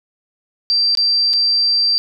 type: tone with dropouts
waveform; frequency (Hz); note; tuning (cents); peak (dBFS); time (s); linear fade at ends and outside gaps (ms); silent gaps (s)
sine; 4699; D8; 0; -12; 0.7-1.98; 0; 0.951-0.973 / 1.332-1.336
effects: none